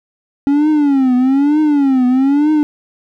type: tone with vibrato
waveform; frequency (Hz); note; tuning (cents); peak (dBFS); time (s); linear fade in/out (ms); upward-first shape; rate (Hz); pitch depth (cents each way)
triangle; 277; C#4; -1; -7; 0.47-2.63; 0; triangle; 1.1; 200
effects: none